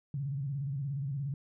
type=tone with vibrato; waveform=sine; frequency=138.59 Hz; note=C#3; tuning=in tune; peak=-32 dBFS; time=0.14-1.34 s; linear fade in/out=2 ms; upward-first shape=square; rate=17 Hz; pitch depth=93 cents each way; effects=none